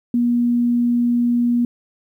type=tone; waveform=sine; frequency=240 Hz; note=B3; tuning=49 cents flat; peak=-14 dBFS; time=0.14-1.65 s; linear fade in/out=2 ms; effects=9-bit